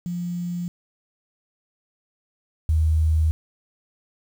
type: tone pair in turn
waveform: sine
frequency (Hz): 175 / 78.93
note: F3 / D#2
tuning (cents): +4 / +25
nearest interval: octave + major second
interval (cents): 1379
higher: first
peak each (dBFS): -25 / -16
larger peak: second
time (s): 0.06-0.68 / 2.69-3.31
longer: neither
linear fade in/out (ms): 0
effects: 8-bit